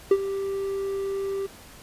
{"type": "tone with ADSR envelope", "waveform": "triangle", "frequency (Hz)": 392, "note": "G4", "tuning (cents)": 0, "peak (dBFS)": -10, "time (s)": [0.11, 1.47], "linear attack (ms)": 4, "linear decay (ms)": 53, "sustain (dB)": -14, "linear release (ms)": 16, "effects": ["pink hiss -47 dBFS RMS until 1.82 s", "resampled to 32000 Hz"]}